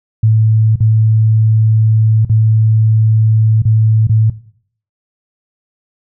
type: tone with dropouts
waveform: sine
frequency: 110 Hz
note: A2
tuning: in tune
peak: -6 dBFS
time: 0.23-4.3 s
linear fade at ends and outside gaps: 5 ms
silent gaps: 0.758-0.804 / 2.25-2.296 / 3.621-3.652 / 4.071-4.094 s
effects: noise-tail reverb RT60 0.6 s tail -18 dB re dry